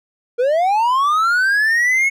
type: linear sweep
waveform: triangle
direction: up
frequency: 464.6 to 2204 Hz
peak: -11 dBFS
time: 0.38-2.1 s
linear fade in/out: 20 ms
effects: none